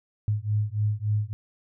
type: beating tone pair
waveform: sine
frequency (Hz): 103.83 / 107.33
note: G#2 / A2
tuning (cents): 0 / -43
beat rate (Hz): 3.5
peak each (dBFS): -26 / -26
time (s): 0.28-1.33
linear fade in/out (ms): 0
effects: none